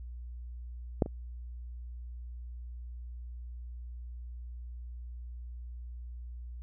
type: clicks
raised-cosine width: 2 ms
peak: -11 / -25 dBFS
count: 2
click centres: 1.022 / 1.061 s
effects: added 60 Hz sine -40 dBFS peak until 6.62 s